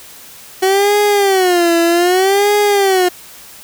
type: tone with vibrato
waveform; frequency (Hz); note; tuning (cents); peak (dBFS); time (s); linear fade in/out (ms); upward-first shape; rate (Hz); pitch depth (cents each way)
30% pulse; 373.3; F#4; +15; -7; 0.62-3.09; 10; sine; 0.64; 180
effects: white hiss -37 dBFS RMS until 3.63 s